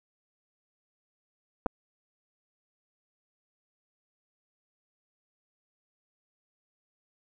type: clicks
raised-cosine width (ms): 1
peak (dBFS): -14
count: 2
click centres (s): 1.661 / 1.665
effects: none